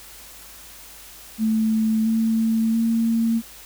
sine tone with pitch steps, 220 / 224 / 228 Hz, A3 / A3 / A#3, 0 / +31 / -38 cents, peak -17 dBFS, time 1.38-3.42 s, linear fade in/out 50 ms, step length 680 ms, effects added 50 Hz sine -52 dBFS peak until 3.65 s + white hiss -43 dBFS RMS until 3.65 s

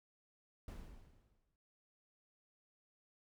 brown noise with exponential decay, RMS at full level -45 dBFS, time 0.68-1.56 s, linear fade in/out 2 ms, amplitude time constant 190 ms, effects none

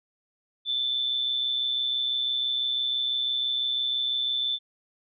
sine tone with amplitude modulation, 3520 Hz, A7, in tune, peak -22 dBFS, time 0.65-4.59 s, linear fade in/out 50 ms, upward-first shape sine, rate 126 Hz, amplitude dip 50%, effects none

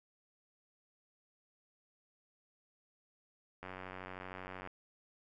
click train, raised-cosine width 0.5 ms, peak -30 dBFS, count 98, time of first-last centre 3.63-4.674 s, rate 92.9 Hz, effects none

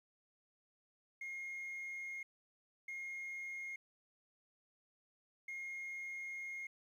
sine tone bursts at uneven times, 2141 Hz, C7, 39 cents sharp, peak -40 dBFS, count 3, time 1.21-2.23 / 2.88-3.76 / 5.48-6.67 s, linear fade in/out 5 ms, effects tanh soft clip ceiling -41 dBFS + 12-bit

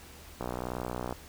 click train, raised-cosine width 1 ms, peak -20 dBFS, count 45, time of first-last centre 0.41-1.125 s, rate 61.5 Hz, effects added 74 Hz sine -52 dBFS peak until 1.28 s + pink hiss -51 dBFS RMS until 1.28 s

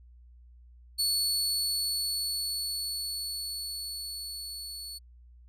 sawtooth tone with level ramp, 4423 Hz, C#8, 5 cents flat, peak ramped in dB -22 to -36 dBFS, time 0.98-4.99 s, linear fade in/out 20 ms, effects added 60 Hz sine -51 dBFS peak until 5.48 s + resampled to 32000 Hz

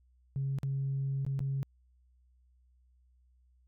sine tone with dropouts, 136.5 Hz, C#3, 26 cents flat, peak -29 dBFS, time 0.36-1.63 s, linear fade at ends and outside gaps 0 ms, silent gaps 0.586-0.632 / 1.25-1.265 / 1.392-1.404 s, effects tanh soft clip ceiling -26 dBFS + added 62 Hz sine -63 dBFS peak until 3.67 s

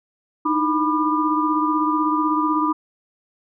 sine tone cluster, 306 / 322 / 987 / 1202 Hz, D#4 / E4 / B5 / D6, -29 / -41 / -1 / +40 cents, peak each -21 / -29 / -22 / -22 dBFS, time 0.45-2.73 s, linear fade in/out 10 ms, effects none

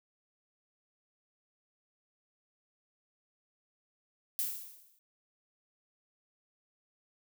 violet noise with exponential decay, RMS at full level -31 dBFS, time 4.39-4.99 s, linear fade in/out 0 ms, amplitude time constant 130 ms, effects none

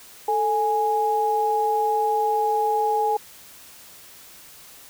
sine tone pair together, 440.5 / 830.6 Hz, A4 / G#5, +2 / 0 cents, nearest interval major seventh, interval 1098 cents, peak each -24 / -20 dBFS, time 0.28-3.17 s, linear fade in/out 5 ms, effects white hiss -46 dBFS RMS until 4.89 s

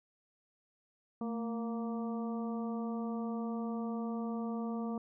harmonic tone with a mistuned harmonic, 233.1 Hz, A#3, in tune, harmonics 1 / 2 / 3 / 4 / 5, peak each -35 / -43 / -46 / -50 / -49 dBFS, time 1.21-4.98 s, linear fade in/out 2 ms, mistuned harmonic 1, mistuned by -58 cents, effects none

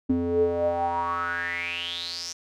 square tone with band-pass filter sweep, 86 Hz, F2, 26 cents flat, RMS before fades -27 dBFS, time 0.09-2.33 s, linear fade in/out 10 ms, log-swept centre 280 to 5900 Hz, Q 8.8, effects none

